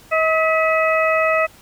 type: harmonic tone with a mistuned harmonic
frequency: 638 Hz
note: D#5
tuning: 43 cents sharp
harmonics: 1 / 2 / 3 / 4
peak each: -17 / -20 / -22 / -23 dBFS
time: 0.11-1.47 s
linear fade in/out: 20 ms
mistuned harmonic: 3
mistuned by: +48 cents
effects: pink hiss -47 dBFS RMS until 1.61 s